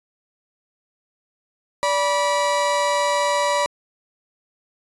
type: tone pair together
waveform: 35% pulse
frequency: 580 / 974.5 Hz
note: D5 / B5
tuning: -22 / -23 cents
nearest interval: major sixth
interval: 899 cents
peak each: -19 dBFS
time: 1.83-3.66 s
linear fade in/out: 0 ms
effects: resampled to 22050 Hz